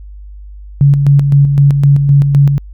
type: tone with tremolo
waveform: sine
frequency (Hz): 141.2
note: C#3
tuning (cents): +32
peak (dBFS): -3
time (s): 0.81-2.58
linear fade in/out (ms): 0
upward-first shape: square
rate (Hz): 3.9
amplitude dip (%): 45
effects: added 50 Hz sine -28 dBFS peak until 2.73 s